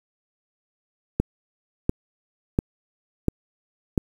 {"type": "click train", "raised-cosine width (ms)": 3, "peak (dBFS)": -6, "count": 5, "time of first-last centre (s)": [1.2, 3.978], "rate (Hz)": 1.44, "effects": ["7-bit"]}